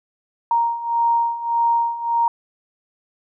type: beating tone pair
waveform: sine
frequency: 932.3 / 934 Hz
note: A#5 / A#5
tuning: 0 / +3 cents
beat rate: 1.7 Hz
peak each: -22 / -18 dBFS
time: 0.51-2.28 s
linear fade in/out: 2 ms
effects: none